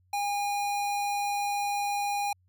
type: tone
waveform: square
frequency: 814 Hz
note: G#5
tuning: 35 cents flat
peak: -28 dBFS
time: 0.13-2.33 s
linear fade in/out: 5 ms
effects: added 91 Hz sine -63 dBFS peak until 2.48 s